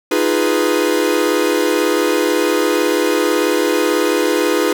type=chord; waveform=45% pulse; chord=F half-diminished seventh; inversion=third; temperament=equal; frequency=311.1 / 349.2 / 415.3 / 493.9 Hz; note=Eb4 / F4 / Ab4 / Cb5; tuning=0 / 0 / 0 / 0 cents; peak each=-19 dBFS; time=0.11-4.73 s; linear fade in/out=5 ms; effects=none